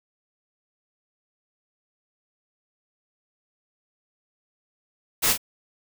white noise with echo, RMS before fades -21 dBFS, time 5.22-5.34 s, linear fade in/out 20 ms, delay 38 ms, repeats 1, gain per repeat -7 dB, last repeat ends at 5.378 s, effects none

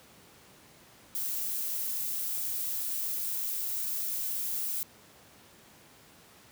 violet noise, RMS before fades -33 dBFS, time 1.15-4.83 s, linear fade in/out 0 ms, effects pink hiss -56 dBFS RMS until 6.51 s + high-pass 100 Hz 12 dB/octave

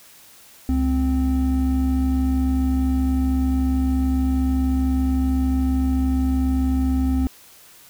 triangle tone pair together, 69 / 260.5 Hz, C#2 / C4, -7 / -7 cents, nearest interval octave + major seventh, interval 2300 cents, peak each -18 dBFS, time 0.69-7.27 s, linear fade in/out 0 ms, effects white hiss -48 dBFS RMS until 7.89 s

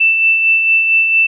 sine tone with tremolo, 2660 Hz, E7, 15 cents sharp, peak -7 dBFS, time 0-1.27 s, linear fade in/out 10 ms, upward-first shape sine, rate 4.4 Hz, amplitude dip 40%, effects none

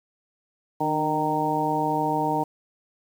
harmonic tone with a mistuned harmonic, 154.4 Hz, D#3, 13 cents flat, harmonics 1 / 2 / 3 / 4 / 5 / 6, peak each -32 / -28 / -31 / -32 / -27 / -26 dBFS, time 0.8-2.44 s, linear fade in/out 10 ms, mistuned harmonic 2, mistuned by -38 cents, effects 8-bit

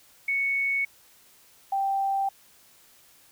sine tone pair in turn, 2217 / 783.8 Hz, C#7 / G5, 0 / 0 cents, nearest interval octave + tritone, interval 1800 cents, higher first, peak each -23 dBFS, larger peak neither, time 0.28-0.85 / 1.72-2.29 s, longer neither, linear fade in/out 5 ms, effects white hiss -57 dBFS RMS until 3.31 s

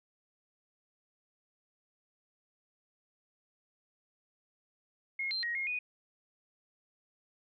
sine tone with pitch steps, 2155 / 4144 / 1887 / 2145 / 2474 Hz, C#7 / C8 / A#6 / C7 / D#7, -49 / -17 / +21 / +42 / -10 cents, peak -32 dBFS, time 5.19-5.79 s, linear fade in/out 5 ms, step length 120 ms, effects none

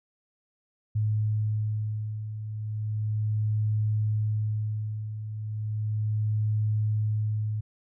sine beating tone pair, 106.9 / 107.25 Hz, A2 / A2, -49 / -44 cents, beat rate 0.35 Hz, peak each -32 / -26 dBFS, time 0.95-7.61 s, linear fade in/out 10 ms, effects none

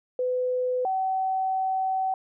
sine tone pair in turn, 503 / 760 Hz, B4 / F#5, +32 / +46 cents, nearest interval perfect fifth, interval 714 cents, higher second, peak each -23 dBFS, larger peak neither, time 0.19-0.85 / 0.85-2.14 s, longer second, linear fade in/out 2 ms, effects none

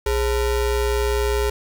square ring-modulated tone, 236.8 Hz, A#3, 27 cents sharp, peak -16 dBFS, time 0.06-1.5 s, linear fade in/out 5 ms, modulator 177 Hz, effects 7-bit

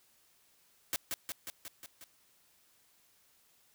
white noise with echo, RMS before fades -33 dBFS, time 0.93-0.96 s, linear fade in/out 0 ms, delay 180 ms, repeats 6, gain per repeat -3 dB, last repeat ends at 2.04 s, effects white hiss -68 dBFS RMS until 3.74 s

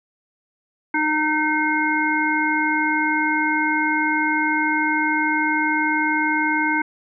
harmonic tone, 306.7 Hz, D#4, 25 cents flat, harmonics 1 / 3 / 5 / 7, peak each -23 / -23 / -23 / -23 dBFS, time 0.94-6.82 s, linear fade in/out 5 ms, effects none

